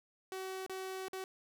sawtooth tone with dropouts, 378.2 Hz, F#4, 38 cents sharp, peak -36 dBFS, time 0.32-1.24 s, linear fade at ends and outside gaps 1 ms, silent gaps 0.664-0.696 / 1.083-1.131 s, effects none

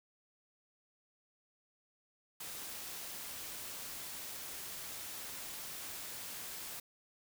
white noise, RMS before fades -45 dBFS, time 2.4-6.8 s, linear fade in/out 5 ms, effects none

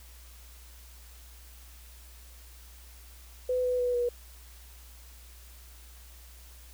sine tone with pitch steps, 503 / 498.5 / 492.2 / 483.7 Hz, B4 / B4 / B4 / B4, +32 / +16 / -6 / -36 cents, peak -25 dBFS, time 3.49-4.09 s, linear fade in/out 5 ms, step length 150 ms, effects added 60 Hz sine -49 dBFS peak until 6.73 s + white hiss -55 dBFS RMS until 6.73 s

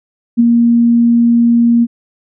sine tone with ADSR envelope, 235.1 Hz, A#3, 15 cents sharp, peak -3 dBFS, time 0.37-1.87 s, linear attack 29 ms, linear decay 14 ms, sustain -3 dB, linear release 41 ms, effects none

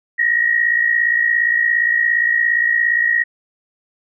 sine tone pair together, 1843 / 1900.3 Hz, A#6 / A#6, -20 / +33 cents, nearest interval minor second, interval 53 cents, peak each -19 / -14 dBFS, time 0.18-3.24 s, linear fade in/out 20 ms, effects none

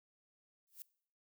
violet noise with exponential growth, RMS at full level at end -45 dBFS, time 0.67-0.82 s, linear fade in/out 0 ms, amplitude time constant 32 ms, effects noise-tail reverb RT60 0.6 s tail -22 dB re dry

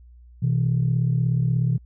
sine tone pair together, 124.82 / 161.5 Hz, B2 / E3, +19 / -35 cents, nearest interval major third, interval 446 cents, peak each -19 / -22 dBFS, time 0.42-1.78 s, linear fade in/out 10 ms, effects tanh soft clip ceiling -12 dBFS + added 60 Hz sine -45 dBFS peak until 1.85 s

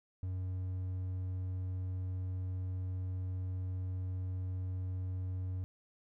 triangle tone, 92.5 Hz, F#2, in tune, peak -33 dBFS, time 0.23-5.64 s, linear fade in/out 0 ms, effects none

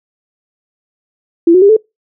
sine tone with pitch steps, 337.2 / 367.7 / 401 / 437.3 Hz, E4 / F#4 / G4 / A4, +39 / -11 / +39 / -11 cents, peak -3 dBFS, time 1.47-1.766 s, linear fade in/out 5 ms, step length 74 ms, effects noise-tail reverb RT60 0.2 s tail -25 dB re dry

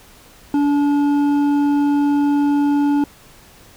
sine tone with hard clipping, 287.9 Hz, D4, 34 cents flat, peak -15 dBFS, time 0.54-3.04 s, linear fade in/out 2 ms, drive 7 dB, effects pink hiss -46 dBFS RMS until 3.76 s

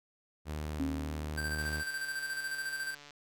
sawtooth tone with vibrato, 76.1 Hz, D#2, 38 cents flat, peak -32 dBFS, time 0.45-1.84 s, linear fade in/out 50 ms, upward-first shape sine, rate 17 Hz, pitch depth 10 cents each way
sine tone with exponential decay, 270.7 Hz, C#4, 41 cents flat, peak -29 dBFS, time 0.8-1.63 s, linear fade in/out 0 ms, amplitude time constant 180 ms
square tone with tremolo, 1566 Hz, G6, 2 cents flat, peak -34 dBFS, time 1.37-2.95 s, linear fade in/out 10 ms, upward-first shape square, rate 14 Hz, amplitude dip 45%
click train, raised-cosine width 0.2 ms, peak -34 dBFS, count 221, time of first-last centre 1.59-3.107 s, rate 145 Hz
effects none

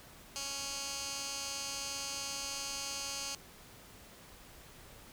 15% pulse tone with band-pass filter, 277.2 Hz, C#4, in tune, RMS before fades -40 dBFS, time 0.36-3.35 s, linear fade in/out 0 ms, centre 5900 Hz, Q 1.8, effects pink hiss -55 dBFS RMS until 5.12 s

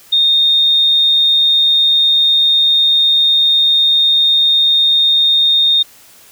sine tone, 3676 Hz, A#7, 25 cents flat, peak -8 dBFS, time 0.12-5.83 s, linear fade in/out 10 ms, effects white hiss -43 dBFS RMS until 6.31 s

